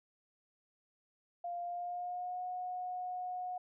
sine tone with pitch glide, 698.5 to 727.7 Hz, F5 to F#5, 0 to -29 cents, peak -37 dBFS, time 1.44-3.58 s, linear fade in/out 5 ms, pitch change +71 cents, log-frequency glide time 1.62-2.43 s, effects none

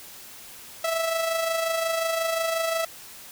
sawtooth tone with amplitude modulation, 657 Hz, E5, 6 cents flat, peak -18 dBFS, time 0.84-2.85 s, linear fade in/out 5 ms, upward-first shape sine, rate 25.6 Hz, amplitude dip 45%, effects white hiss -44 dBFS RMS until 3.31 s

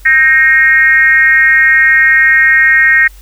sine tone with frequency modulation, 1864.7 Hz, A#6, in tune, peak -4 dBFS, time 0.05-3.08 s, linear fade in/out 10 ms, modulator 281 Hz, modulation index 0.86, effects added 47 Hz sine -33 dBFS peak until 3.21 s + white hiss -44 dBFS RMS until 3.21 s

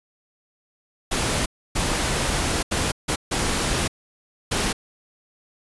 pink noise bursts at uneven times, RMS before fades -23 dBFS, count 6, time 1.11-1.46 / 1.75-2.63 / 2.71-2.92 / 3.08-3.16 / 3.31-3.88 / 4.51-4.73 s, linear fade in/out 10 ms, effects resampled to 24000 Hz

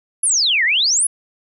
sine exponential two-way sweep, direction down then up, 10980 to 1753 to 10980 Hz, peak -13 dBFS, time 0.23-1.07 s, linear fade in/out 5 ms, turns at 0.64 s, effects none

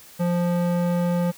square tone with band-pass filter, 174.61 Hz, F3, in tune, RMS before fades -22 dBFS, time 0.19-1.32 s, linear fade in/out 20 ms, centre 380 Hz, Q 0.76, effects white hiss -47 dBFS RMS until 1.37 s

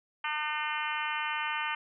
harmonic tone, 302.4 Hz, D#4, 49 cents flat, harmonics 3 / 4 / 5 / 6 / 7 / 8 / 9 / 10, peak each -36 / -37 / -38 / -39 / -39 / -40 / -41 / -41 dBFS, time 0.24-1.75 s, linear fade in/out 5 ms, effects none

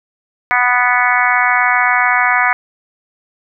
harmonic tone, 246.9 Hz, B3, in tune, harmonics 3 / 4 / 5 / 6 / 7 / 8 / 9, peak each -18 / -18 / -18 / -18 / -18 / -18 / -18 dBFS, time 0.51-2.53 s, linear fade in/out 0 ms, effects none

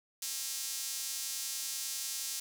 sawtooth tone with high-pass filter, 269.5 Hz, C#4, 49 cents flat, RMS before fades -38 dBFS, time 0.22-2.4 s, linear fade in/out 5 ms, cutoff 5900 Hz, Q 1.1, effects none

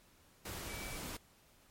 sine tone in noise, 2302 Hz, D7, 35 cents flat, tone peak -49 dBFS, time 0.69-0.97 s, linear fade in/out 5 ms, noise pink, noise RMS -44 dBFS, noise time 0.45-1.17 s, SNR -8 dB, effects pink hiss -66 dBFS RMS until 1.7 s + MP3 64 kbps

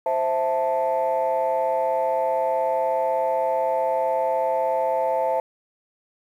sine chord, A minor, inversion first, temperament equal, 523.3 / 659.3 / 880 Hz, C5 / E5 / A5, 0 / 0 / 0 cents, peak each -23 dBFS, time 0.06-5.4 s, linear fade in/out 2 ms, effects tanh soft clip ceiling -14 dBFS + 9-bit

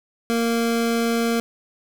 25% pulse tone, 231.7 Hz, A#3, 10 cents flat, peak -15 dBFS, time 0.3-1.4 s, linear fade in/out 0 ms, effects 7-bit

